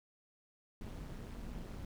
brown noise with amplitude modulation, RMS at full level -42 dBFS, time 0.81-1.85 s, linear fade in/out 2 ms, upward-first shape sine, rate 197 Hz, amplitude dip 75%, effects none

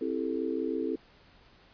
sine chord, A minor seventh, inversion first, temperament just, 264 / 330 / 396 / 440 Hz, C4 / E4 / G4 / A4, +16 / +2 / +18 / 0 cents, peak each -34 / -33 / -37 / -34 dBFS, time 0.01-0.96 s, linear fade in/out 5 ms, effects pink hiss -59 dBFS RMS until 1.73 s + resampled to 11025 Hz

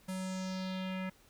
square tone with low-pass filter sweep, 187.3 Hz, F#3, 21 cents sharp, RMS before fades -38 dBFS, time 0.08-1.1 s, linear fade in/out 10 ms, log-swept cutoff 11000 to 2100 Hz, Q 2.6, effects pink hiss -64 dBFS RMS until 1.29 s

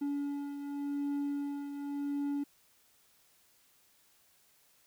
triangle beating tone pair, 284.7 / 285.58 Hz, C#4 / D4, +46 / -48 cents, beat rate 0.88 Hz, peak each -32 / -40 dBFS, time 0.01-2.44 s, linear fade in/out 10 ms, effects white hiss -67 dBFS RMS until 4.86 s

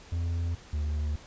triangle tone pair in turn, 84.8 / 74.78 Hz, E2 / D2, +50 / +32 cents, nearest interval major second, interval 218 cents, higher first, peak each -25 dBFS, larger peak neither, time 0.12-0.55 / 0.73-1.16 s, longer neither, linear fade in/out 5 ms, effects pink hiss -51 dBFS RMS until 1.26 s + resampled to 16000 Hz

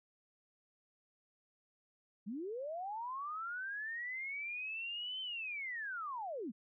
sine linear two-way sweep, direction up then down, 185 to 3096 to 185 Hz, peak -39 dBFS, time 2.26-6.52 s, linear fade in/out 20 ms, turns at 5.21 s, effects none

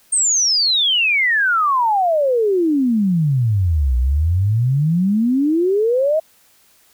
sine exponential two-way sweep, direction down then up, 8700 to 59.8 to 650 Hz, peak -13 dBFS, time 0.12-6.2 s, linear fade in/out 10 ms, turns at 3.97 s, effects white hiss -54 dBFS RMS until 6.93 s

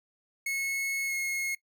45% pulse tone with pitch glide, 2186 to 2163 Hz, C#7 to C#7, -25 to -43 cents, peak -29 dBFS, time 0.46-1.55 s, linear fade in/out 5 ms, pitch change -18 cents, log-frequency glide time 1.07-1.13 s, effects noise-tail reverb RT60 0.1 s tail -20 dB re dry

